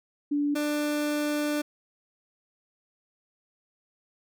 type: tone pair in turn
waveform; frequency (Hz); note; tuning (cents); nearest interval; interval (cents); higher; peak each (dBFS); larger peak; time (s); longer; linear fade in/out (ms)
sine / 30% pulse; 290 / 296.4; D4 / D4; -22 / +16; unison; 38; second; -23; neither; 0.31-0.55 / 0.55-1.62; second; 10
effects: none